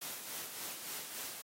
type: noise with tremolo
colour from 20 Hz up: white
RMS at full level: -42 dBFS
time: 0.01-1.42 s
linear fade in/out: 10 ms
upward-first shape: sine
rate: 3.5 Hz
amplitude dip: 45%
effects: high-pass 150 Hz 12 dB/octave + AAC 48 kbps